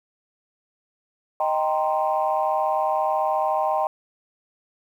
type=chord; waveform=sine; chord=C minor seventh; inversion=first; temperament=equal; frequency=622.3 / 784 / 932.3 / 1046.5 Hz; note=Eb5 / G5 / Bb5 / C6; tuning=0 / 0 / 0 / 0 cents; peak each=-24 / -23 / -27 / -27 dBFS; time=1.4-3.87 s; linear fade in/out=2 ms; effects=tanh soft clip ceiling -10 dBFS + 9-bit